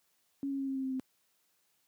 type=tone with pitch steps; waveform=sine; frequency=277.2 / 274.3 / 271.5 / 268.7 / 265.9 / 263.2 / 260.4 Hz; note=C#4 / C#4 / C#4 / C4 / C4 / C4 / C4; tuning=0 / -18 / -36 / +46 / +28 / +10 / -8 cents; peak=-32 dBFS; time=0.43-0.997 s; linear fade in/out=0 ms; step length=81 ms; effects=white hiss -74 dBFS RMS until 1.87 s + high-pass 100 Hz 12 dB/octave